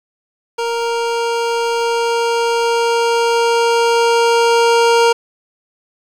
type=tone with level ramp; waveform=25% pulse; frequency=466.2 Hz; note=A#4; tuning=in tune; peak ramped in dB=-13 to -5 dBFS; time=0.58-5.13 s; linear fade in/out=10 ms; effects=low-pass 7000 Hz 12 dB/octave + 7-bit